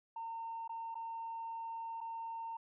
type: tone with dropouts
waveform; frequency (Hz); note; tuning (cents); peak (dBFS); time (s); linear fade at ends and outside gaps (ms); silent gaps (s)
sine; 912; A#5; -38; -39; 0.16-2.57; 5; 0.678-0.693 / 0.945-0.953 / 2.006-2.011
effects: tanh soft clip ceiling -36 dBFS